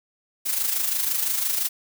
blue noise with amplitude modulation, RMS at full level -22 dBFS, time 0.45-1.69 s, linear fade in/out 20 ms, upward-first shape sine, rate 25.9 Hz, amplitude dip 55%, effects none

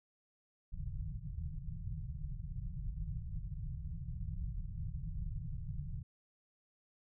pink low-pass noise, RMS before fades -41 dBFS, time 0.72-6.03 s, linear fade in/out 10 ms, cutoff 170 Hz, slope 96 dB/octave, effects none

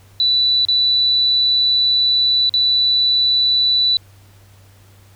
sine tone with dropouts, 3967 Hz, B7, 7 cents sharp, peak -12 dBFS, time 0.2-3.97 s, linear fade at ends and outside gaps 1 ms, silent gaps 0.651-0.685 / 2.494-2.539 s, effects added 98 Hz sine -45 dBFS peak until 5.15 s + pink hiss -52 dBFS RMS until 5.15 s

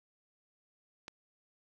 click, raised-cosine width 0.2 ms, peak -26 dBFS, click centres 1.081 s, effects none

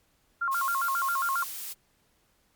sine tone with vibrato, 1224 Hz, D#6, 29 cents flat, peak -25 dBFS, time 0.41-1.44 s, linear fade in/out 10 ms, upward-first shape square, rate 7.4 Hz, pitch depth 220 cents each way
blue noise, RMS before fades -37 dBFS, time 0.51-1.74 s, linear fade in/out 20 ms
effects pink hiss -68 dBFS RMS until 2.55 s + MP3 96 kbps

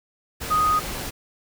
sine tone in noise, 1244.5 Hz, D#6, in tune, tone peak -17 dBFS, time 0.5-0.8 s, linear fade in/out 20 ms, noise pink, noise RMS -31 dBFS, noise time 0.4-1.11 s, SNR +11 dB, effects none

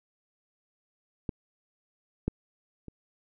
clicks, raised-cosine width 3 ms, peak -18 / -14 / -29 dBFS, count 3, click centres 1.292 / 2.28 / 2.883 s, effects none

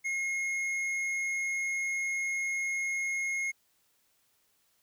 triangle tone with hard clipping, 2155 Hz, C#7, 49 cents flat, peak -31 dBFS, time 0.04-3.52 s, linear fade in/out 20 ms, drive 10 dB, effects white hiss -71 dBFS RMS until 4.82 s

